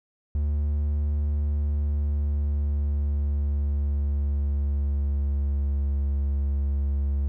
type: tone with pitch glide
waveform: triangle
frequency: 73.42 to 69.98 Hz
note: D2 to C#2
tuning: 0 to +17 cents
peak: -20 dBFS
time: 0.35-7.28 s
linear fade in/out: 0 ms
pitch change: -83 cents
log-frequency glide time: 1.16-6.01 s
effects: none